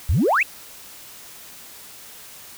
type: exponential sweep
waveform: sine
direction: up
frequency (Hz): 61.74 to 2794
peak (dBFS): -14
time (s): 0.09-0.43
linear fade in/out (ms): 5
effects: tanh soft clip ceiling -11 dBFS + white hiss -42 dBFS RMS until 2.57 s